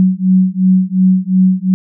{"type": "beating tone pair", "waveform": "sine", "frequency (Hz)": [185, 187.8], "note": ["F#3", "F#3"], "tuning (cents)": [0, 26], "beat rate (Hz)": 2.8, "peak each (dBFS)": -11, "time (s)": [0, 1.74], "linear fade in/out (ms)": 0, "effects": []}